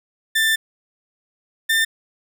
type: tone pair in turn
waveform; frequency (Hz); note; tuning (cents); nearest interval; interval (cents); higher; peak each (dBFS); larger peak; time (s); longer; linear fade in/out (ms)
30% pulse; 1778 / 1795.5; A6 / A6; +18 / +35; unison; 17; second; -13; neither; 0.35-0.56 / 1.69-1.85; first; 10
effects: none